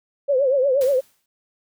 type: tone with vibrato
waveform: sine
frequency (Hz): 537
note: C5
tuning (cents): +45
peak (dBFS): -15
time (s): 0.28-1.01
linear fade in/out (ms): 20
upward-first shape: triangle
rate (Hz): 8.4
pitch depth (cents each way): 140
type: noise with exponential decay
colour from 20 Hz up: white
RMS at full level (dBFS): -34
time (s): 0.81-1.26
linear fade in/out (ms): 2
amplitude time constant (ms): 96
effects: none